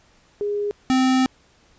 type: tone pair in turn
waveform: sine / square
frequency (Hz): 411.2 / 259.4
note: G#4 / C4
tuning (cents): -17 / -15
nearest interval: minor sixth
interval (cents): 798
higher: first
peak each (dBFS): -21 / -16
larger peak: second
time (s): 0.41-0.71 / 0.9-1.26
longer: second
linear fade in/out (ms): 0
effects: pink hiss -57 dBFS RMS until 1.78 s + resampled to 16000 Hz